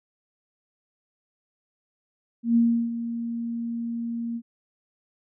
sine tone with ADSR envelope, 233.1 Hz, A#3, in tune, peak -15 dBFS, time 2.43-4.42 s, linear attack 130 ms, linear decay 340 ms, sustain -12 dB, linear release 59 ms, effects none

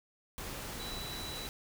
sine tone in noise, 3948 Hz, B7, 1 cent flat, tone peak -43 dBFS, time 0.8-1.47 s, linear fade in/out 0 ms, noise pink, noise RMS -42 dBFS, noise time 0.38-1.49 s, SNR -4 dB, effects none

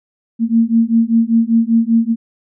sine beating tone pair, 226.2 / 231.3 Hz, A3 / A#3, +48 / -13 cents, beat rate 5.1 Hz, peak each -13 dBFS, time 0.39-2.16 s, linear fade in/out 50 ms, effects none

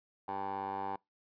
15% pulse tone with band-pass filter, 97.8 Hz, G2, 4 cents flat, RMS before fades -38 dBFS, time 0.28-0.96 s, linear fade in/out 5 ms, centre 790 Hz, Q 5.8, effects noise-tail reverb RT60 0.2 s tail -25 dB re dry + resampled to 11025 Hz

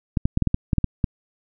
clicks, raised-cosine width 5 ms, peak -6 dBFS, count 10, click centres 0.172 / 0.255 / 0.374 / 0.423 / 0.473 / 0.544 / 0.732 / 0.783 / 0.843 / 1.042 s, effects none

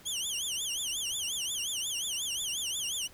20% pulse tone with vibrato, 3136 Hz, G7, in tune, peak -26 dBFS, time 0.05-3.08 s, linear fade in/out 20 ms, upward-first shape triangle, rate 5.6 Hz, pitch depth 240 cents each way, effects pink hiss -56 dBFS RMS until 3.13 s

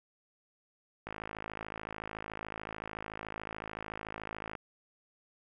click train, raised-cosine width 0.5 ms, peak -24 dBFS, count 188, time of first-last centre 1.07-4.552 s, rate 53.7 Hz, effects none

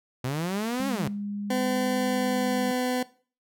sawtooth linear two-way sweep, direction up then down, 122 to 278.6 to 122 Hz, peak -23 dBFS, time 0.24-1.08 s, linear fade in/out 5 ms, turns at 0.88 s
sine tone, 203.8 Hz, G#3, 32 cents flat, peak -30 dBFS, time 0.8-2.71 s, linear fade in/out 0 ms
20% pulse tone with pitch glide, 254.4 to 251.5 Hz, C4 to B3, -48 to +32 cents, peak -20 dBFS, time 1.5-3.03 s, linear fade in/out 5 ms, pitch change -20 cents, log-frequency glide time 1.89-2.77 s
effects noise-tail reverb RT60 0.4 s tail -19 dB re dry

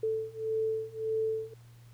sine beating tone pair, 440 / 441.7 Hz, A4 / A4, 0 / +7 cents, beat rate 1.7 Hz, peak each -33 / -32 dBFS, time 0.03-1.54 s, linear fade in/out 5 ms, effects added 118 Hz sine -51 dBFS peak until 1.93 s + pink hiss -64 dBFS RMS until 1.93 s

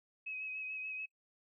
sine tone with vibrato, 2547 Hz, D#7, 40 cents sharp, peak -39 dBFS, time 0.26-1.06 s, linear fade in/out 10 ms, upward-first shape sine, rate 6.9 Hz, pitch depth 24 cents each way, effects noise-tail reverb RT60 0.1 s tail -25 dB re dry

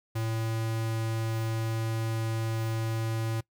square tone, 112.4 Hz, A2, 37 cents sharp, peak -29 dBFS, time 0.15-3.41 s, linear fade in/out 10 ms, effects noise-tail reverb RT60 0.1 s tail -22 dB re dry

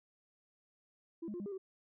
sine tone with pitch steps, 332.8 / 209.2 / 352.1 / 202.4 / 404.4 / 380.4 Hz, E4 / G#3 / F4 / G#3 / G#4 / F#4, +17 / +13 / +14 / -44 / -46 / +48 cents, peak -38 dBFS, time 1.22-1.58 s, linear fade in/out 10 ms, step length 60 ms, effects tanh soft clip ceiling -36 dBFS

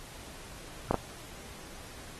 clicks, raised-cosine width 1 ms, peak -13 dBFS, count 2, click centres 0.91 / 0.943 s, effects pink hiss -48 dBFS RMS until 2.19 s + AAC 32 kbps

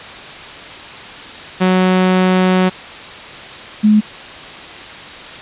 sawtooth / sine tone pair in turn, 185 / 212.5 Hz, F#3 / G#3, 0 / +40 cents, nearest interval major second, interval 240 cents, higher second, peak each -6 dBFS, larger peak neither, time 1.6-2.7 / 3.83-4.01 s, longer first, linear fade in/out 20 ms, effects white hiss -31 dBFS RMS until 5.41 s + resampled to 8000 Hz

